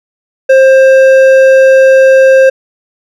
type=tone with hard clipping; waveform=sine; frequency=530 Hz; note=C5; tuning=22 cents sharp; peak=-3 dBFS; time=0.49-2.5 s; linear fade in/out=10 ms; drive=8 dB; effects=none

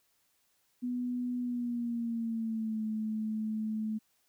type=tone with pitch glide; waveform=sine; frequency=246.6 to 217.2 Hz; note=B3 to A3; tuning=-2 to -22 cents; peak=-31 dBFS; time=0.82-3.99 s; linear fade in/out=20 ms; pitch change=-220 cents; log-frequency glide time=1.39-2.83 s; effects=white hiss -73 dBFS RMS until 4.28 s

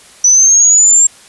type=linear sweep; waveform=sine; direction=up; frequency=5920 to 7459 Hz; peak=-4 dBFS; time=0.24-1.07 s; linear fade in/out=5 ms; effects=white hiss -40 dBFS RMS until 1.28 s + resampled to 24000 Hz

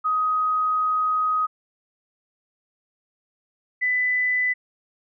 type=tone pair in turn; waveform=sine; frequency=1256 / 1997.3 Hz; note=D#6 / B6; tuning=+16 / +19 cents; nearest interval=minor sixth; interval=803 cents; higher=second; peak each=-19 / -19 dBFS; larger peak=neither; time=0.04-1.47 / 3.81-4.54 s; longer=first; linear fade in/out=20 ms; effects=none

